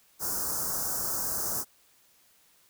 white band-stop noise, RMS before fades -31 dBFS, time 0.19-1.65 s, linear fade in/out 50 ms, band 1500 to 5200 Hz, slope 48 dB/octave, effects white hiss -63 dBFS RMS until 2.69 s

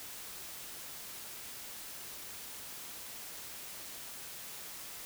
silence, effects white hiss -46 dBFS RMS until 5.05 s

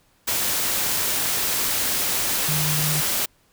sine tone in noise, 151.1 Hz, D3, 50 cents sharp, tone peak -24 dBFS, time 2.48-3.01 s, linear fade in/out 10 ms, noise white, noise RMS -23 dBFS, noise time 0.27-3.26 s, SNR -4 dB, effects pink hiss -61 dBFS RMS until 3.52 s

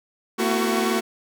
sawtooth tone cluster, 226.6 / 248.9 / 337.9 / 375.1 / 1113 Hz, A#3 / B3 / E4 / F#4 / C#6, -49 / +14 / +43 / +24 / +7 cents, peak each -20 / -28 / -25 / -20 / -27 dBFS, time 0.38-1.01 s, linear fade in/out 20 ms, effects none

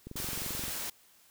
click train, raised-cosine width 3 ms, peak -29 dBFS, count 15, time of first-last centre 0.07-0.681 s, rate 22.9 Hz
white noise, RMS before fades -37 dBFS, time 0.16-0.9 s, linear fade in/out 5 ms
effects white hiss -62 dBFS RMS until 1.3 s

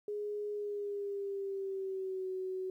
sine tone with pitch glide, 415.4 to 374.4 Hz, G#4 to F#4, 0 to +20 cents, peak -35 dBFS, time 0.08-2.7 s, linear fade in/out 2 ms, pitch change -180 cents, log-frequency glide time 0.53-2.27 s, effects 12-bit

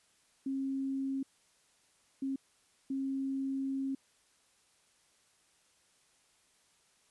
sine tone bursts at uneven times, 270 Hz, C#4, 45 cents flat, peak -32 dBFS, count 3, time 0.46-1.23 / 2.22-2.36 / 2.9-3.95 s, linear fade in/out 5 ms, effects white hiss -69 dBFS RMS until 7.1 s + resampled to 24000 Hz

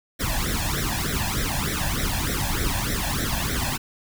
pink noise with flanger, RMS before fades -25 dBFS, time 0.19-3.78 s, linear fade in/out 20 ms, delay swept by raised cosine 0.52 to 1.2 ms, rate 3.3 Hz, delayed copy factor +0.95, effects none

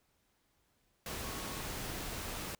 sine tone in noise, 1102 Hz, C#6, 11 cents flat, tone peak -50 dBFS, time 1.24-1.61 s, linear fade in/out 2 ms, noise pink, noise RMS -41 dBFS, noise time 1.06-2.55 s, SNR -12 dB, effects pink hiss -75 dBFS RMS until 2.59 s

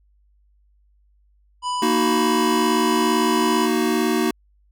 harmonic tone, 991 Hz, B5, 6 cents sharp, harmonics 1 / 3 / 5 / 7 / 9, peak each -22 / -32 / -36 / -39 / -41 dBFS, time 1.62-3.69 s, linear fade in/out 50 ms
square chord, D# minor, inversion second, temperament just, 233.3 / 311.1 / 373.4 Hz, A#3 / D#4 / F#4, +2 / 0 / +16 cents, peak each -23 dBFS, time 1.82-4.31 s, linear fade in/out 5 ms
effects added 50 Hz sine -56 dBFS peak until 4.71 s

